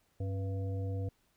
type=harmonic tone with a mistuned harmonic; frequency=97.5 Hz; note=G2; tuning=9 cents flat; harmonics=1 / 3 / 5 / 7; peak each=-33 / -45 / -44 / -52 dBFS; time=0.2-1.09 s; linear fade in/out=5 ms; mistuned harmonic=3; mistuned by=-110 cents; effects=pink hiss -73 dBFS RMS until 1.36 s